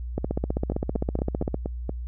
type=two click trains; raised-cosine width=2 ms; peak=-12 / -15 dBFS; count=22 / 6; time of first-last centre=0.18-1.544 / 0.72-1.894 s; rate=15.4 / 4.26 Hz; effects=added 60 Hz sine -30 dBFS peak until 2.07 s